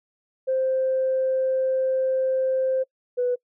sine tone pair in turn, 523.3 / 493.9 Hz, C5 / B4, 0 / 0 cents, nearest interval minor second, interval 100 cents, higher first, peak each -19 dBFS, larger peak neither, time 0.47-2.84 / 3.17-3.36 s, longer first, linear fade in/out 20 ms, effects noise-tail reverb RT60 0.1 s tail -25 dB re dry + tanh soft clip ceiling -15 dBFS

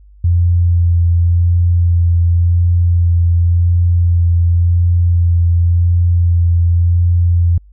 sine tone with vibrato, 86.3 Hz, F2, 20 cents flat, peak -8 dBFS, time 0.24-7.58 s, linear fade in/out 5 ms, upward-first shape sine, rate 0.91 Hz, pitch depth 15 cents each way, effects added 50 Hz sine -39 dBFS peak until 7.72 s

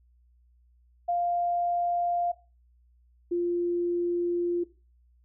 sine tone pair in turn, 698.5 / 348.3 Hz, F5 / F4, 0 / -5 cents, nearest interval octave, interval 1205 cents, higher first, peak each -24 dBFS, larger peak neither, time 1.08-2.32 / 3.31-4.64 s, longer second, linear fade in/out 10 ms, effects noise-tail reverb RT60 0.3 s tail -17 dB re dry + added 60 Hz sine -59 dBFS peak until 5.24 s

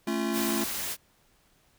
square chord, A augmented, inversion none, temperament just, 220 / 275 / 343.8 Hz, A3 / C#4 / E#4, 0 / -14 / -27 cents, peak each -31 / -34 / -32 dBFS, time 0.07-0.64 s, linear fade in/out 5 ms
white noise, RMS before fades -33 dBFS, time 0.32-0.97 s, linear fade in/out 50 ms
effects pink hiss -65 dBFS RMS until 1.78 s

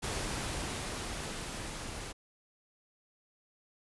pink noise with level ramp, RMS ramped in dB -35 to -42 dBFS, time 0.02-2.13 s, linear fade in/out 20 ms, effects resampled to 24000 Hz

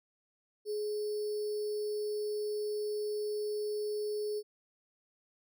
sine tone with sample-and-hold, 420 Hz, G#4, 19 cents sharp, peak -32 dBFS, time 0.65-4.43 s, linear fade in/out 50 ms, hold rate 4900 Hz, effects none

